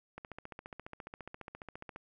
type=click train; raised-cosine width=0.5 ms; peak=-29 dBFS; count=27; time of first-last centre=0.18-1.961 s; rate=14.6 Hz; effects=none